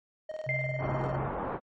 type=tone with tremolo; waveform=triangle; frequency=622.3 Hz; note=D#5; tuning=in tune; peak=-31 dBFS; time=0.29-1.16 s; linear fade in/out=5 ms; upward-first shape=square; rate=20 Hz; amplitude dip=70%
type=tone with pitch glide; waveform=sine; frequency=133.3 to 134.38 Hz; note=C3 to C3; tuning=+33 to +47 cents; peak=-32 dBFS; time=0.46-1.29 s; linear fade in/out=20 ms; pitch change=+14 cents; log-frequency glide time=0.73-1.11 s
type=tone with exponential decay; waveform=sine; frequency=2093 Hz; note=C7; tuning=in tune; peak=-27 dBFS; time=0.49-1.41 s; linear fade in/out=1 ms; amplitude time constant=200 ms
type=low-pass noise; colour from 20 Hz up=white; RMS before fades=-34 dBFS; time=0.78-1.6 s; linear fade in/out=50 ms; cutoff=1100 Hz; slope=24 dB/octave
effects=MP3 32 kbps